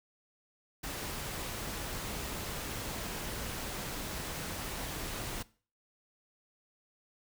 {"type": "noise", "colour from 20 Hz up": "pink", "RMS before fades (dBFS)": -39, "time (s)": [0.83, 5.43], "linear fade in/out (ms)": 10, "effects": ["noise-tail reverb RT60 0.4 s tail -20 dB re dry"]}